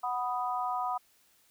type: chord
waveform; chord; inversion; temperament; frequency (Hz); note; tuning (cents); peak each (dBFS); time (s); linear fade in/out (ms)
sine; B major; second; equal; 740 / 987.8 / 1244.5; F#5 / B5 / D#6; 0 / 0 / 0; -33 / -34 / -35; 0.03-0.98; 10
effects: white hiss -66 dBFS RMS until 1.5 s